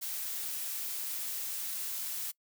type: noise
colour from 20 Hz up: blue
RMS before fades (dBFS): -37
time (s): 0.01-2.32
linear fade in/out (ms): 20
effects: noise-tail reverb RT60 0.1 s tail -24 dB re dry